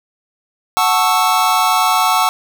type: chord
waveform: square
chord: F# minor seventh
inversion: none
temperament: equal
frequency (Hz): 740 / 880 / 1108.7 / 1318.5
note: F#5 / A5 / C#6 / E6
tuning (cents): 0 / 0 / 0 / 0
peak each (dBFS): -18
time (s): 0.77-2.29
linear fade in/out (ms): 0
effects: none